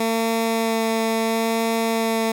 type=tone with vibrato; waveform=15% pulse; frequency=225.6 Hz; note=A3; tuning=44 cents sharp; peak=-13 dBFS; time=0-2.32 s; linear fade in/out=5 ms; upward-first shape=sine; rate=0.74 Hz; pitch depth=10 cents each way; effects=9-bit